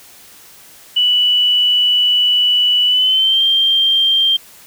sine tone with pitch glide, 2960 to 3172 Hz, F#7 to G7, 0 to +20 cents, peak -10 dBFS, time 0.96-4.37 s, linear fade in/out 10 ms, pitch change +120 cents, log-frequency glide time 2.86-3.43 s, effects white hiss -42 dBFS RMS until 4.66 s

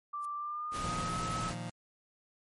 sine tone with pitch glide, 1174.7 to 1288.4 Hz, D6 to E6, 0 to -40 cents, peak -35 dBFS, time 0.13-1.5 s, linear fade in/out 10 ms, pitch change +160 cents, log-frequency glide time 0.36-1.19 s
violet noise with exponential growth, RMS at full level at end -46 dBFS, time 0.18-0.25 s, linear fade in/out 0 ms, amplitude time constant 15 ms
pink noise, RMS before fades -40 dBFS, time 0.71-1.56 s, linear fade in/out 50 ms
sawtooth chord, Bb suspended fourth, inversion none, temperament just, 116.54 / 155.39 / 174.81 Hz, Bb2 / Eb3 / F3, 0 / -2 / +2 cents, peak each -37 / -40 / -37 dBFS, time 0.84-1.7 s, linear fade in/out 5 ms
effects MP3 48 kbps

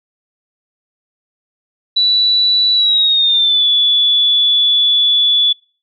sine tone with pitch glide, 3951 to 3440 Hz, B7 to A7, 0 to -40 cents, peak -9 dBFS, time 1.96-5.53 s, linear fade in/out 10 ms, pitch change -240 cents, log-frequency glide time 2.74-3.67 s, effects noise-tail reverb RT60 0.4 s tail -26 dB re dry

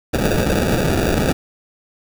blue noise with sample-and-hold, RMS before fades -17 dBFS, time 0.13-1.33 s, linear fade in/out 10 ms, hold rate 1050 Hz, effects none

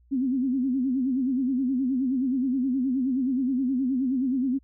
sine tone with vibrato, 259.7 Hz, C4, 13 cents flat, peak -22 dBFS, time 0.11-4.59 s, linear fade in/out 20 ms, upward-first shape sine, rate 9.5 Hz, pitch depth 110 cents each way, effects added 60 Hz sine -56 dBFS peak until 4.63 s

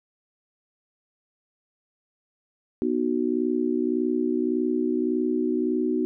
sine chord, B major, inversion none, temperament just, 246.9 / 308.7 / 370.4 Hz, B3 / D#4 / F#4, 0 / -14 / +2 cents, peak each -26 dBFS, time 2.82-6.05 s, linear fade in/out 0 ms, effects none

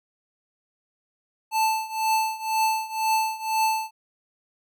square tone with tremolo, 880 Hz, A5, in tune, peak -19 dBFS, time 1.51-3.91 s, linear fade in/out 50 ms, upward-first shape triangle, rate 2 Hz, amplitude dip 90%, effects none

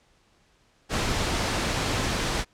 pink noise, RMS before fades -26 dBFS, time 0.89-2.45 s, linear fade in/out 50 ms, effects pink hiss -63 dBFS RMS until 2.53 s + low-pass 7000 Hz 12 dB/octave

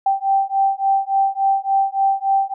sine beating tone pair, 780 / 783.5 Hz, G5 / G5, -9 / -1 cents, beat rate 3.5 Hz, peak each -18 dBFS, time 0.06-2.54 s, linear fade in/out 5 ms, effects none

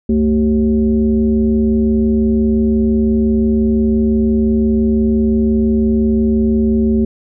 sine tone with frequency modulation, 224.1 Hz, A3, 32 cents sharp, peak -10 dBFS, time 0.09-7.05 s, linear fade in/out 5 ms, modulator 158 Hz, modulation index 0.82, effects none

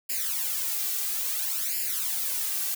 blue noise with flanger, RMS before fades -29 dBFS, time 0.09-2.75 s, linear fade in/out 10 ms, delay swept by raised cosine 0.41 to 2.61 ms, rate 0.59 Hz, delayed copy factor +0.85, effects none

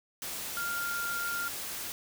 sine tone in noise, 1396.9 Hz, F6, in tune, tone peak -32 dBFS, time 0.57-1.48 s, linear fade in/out 0 ms, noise white, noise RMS -38 dBFS, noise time 0.22-1.92 s, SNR +3 dB, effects none

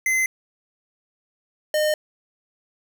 square tone pair in turn, 2056 / 610.1 Hz, C7 / D#5, -31 / -34 cents, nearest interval octave + major sixth, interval 2103 cents, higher first, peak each -19 dBFS, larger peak neither, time 0.06-0.26 / 1.74-1.94 s, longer neither, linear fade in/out 2 ms, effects none

